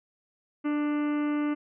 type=harmonic tone with a mistuned harmonic; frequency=295.3 Hz; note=D4; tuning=10 cents sharp; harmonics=1 / 2 / 3 / 4 / 5 / 6 / 7 / 8 / 9 / 10; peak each=-25 / -40 / -44 / -40 / -44 / -52 / -45 / -53 / -51 / -56 dBFS; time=0.64-1.55 s; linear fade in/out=20 ms; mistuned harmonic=2; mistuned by=+17 cents; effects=none